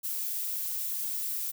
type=noise; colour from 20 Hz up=violet; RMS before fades=-33 dBFS; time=0.03-1.52 s; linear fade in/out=20 ms; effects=none